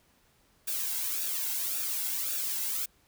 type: noise with flanger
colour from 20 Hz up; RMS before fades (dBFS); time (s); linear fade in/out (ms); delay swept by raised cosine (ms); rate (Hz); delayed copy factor
blue; -32; 0.67-2.86; 10; 0.96 to 1.69; 1.8; -0.6
effects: pink hiss -66 dBFS RMS until 3.07 s